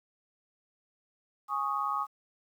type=chord; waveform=sine; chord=Ab suspended fourth; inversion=none; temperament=just; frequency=830.6 / 1107.5 / 1245.9 Hz; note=Ab5 / Db6 / Eb6; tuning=0 / -2 / +2 cents; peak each=-36 / -32 / -32 dBFS; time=1.48-2.07 s; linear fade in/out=50 ms; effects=10-bit